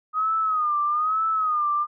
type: tone with vibrato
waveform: sine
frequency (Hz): 1244.5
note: D#6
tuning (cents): 0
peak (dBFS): -20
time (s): 0.13-1.87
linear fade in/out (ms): 50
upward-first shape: sine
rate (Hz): 1.1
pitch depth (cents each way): 94
effects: none